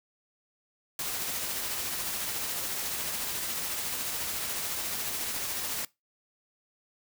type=noise with tremolo; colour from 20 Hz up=white; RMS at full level=-32 dBFS; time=0.99-5.85 s; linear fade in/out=2 ms; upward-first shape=triangle; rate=14 Hz; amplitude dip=30%; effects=noise-tail reverb RT60 0.2 s tail -21 dB re dry